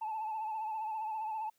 sine tone with vibrato, 872 Hz, A5, 16 cents flat, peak -33 dBFS, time 0.01-1.5 s, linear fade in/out 10 ms, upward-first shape sine, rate 15 Hz, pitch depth 47 cents each way, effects tanh soft clip ceiling -32 dBFS + white hiss -75 dBFS RMS until 1.58 s

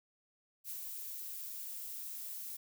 violet noise with ADSR envelope, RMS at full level -42 dBFS, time 0.64-2.57 s, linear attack 52 ms, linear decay 110 ms, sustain -2 dB, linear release 11 ms, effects none

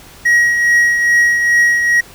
triangle tone with tremolo, 1900 Hz, A#6, 33 cents sharp, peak -5 dBFS, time 0.25-2.01 s, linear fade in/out 10 ms, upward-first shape triangle, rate 2.4 Hz, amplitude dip 50%, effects pink hiss -39 dBFS RMS until 2.14 s

